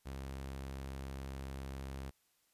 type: tone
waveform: sawtooth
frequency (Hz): 67.3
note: C2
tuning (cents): +49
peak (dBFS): -38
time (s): 0.05-2.11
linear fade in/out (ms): 20
effects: white hiss -75 dBFS RMS until 2.53 s + resampled to 32000 Hz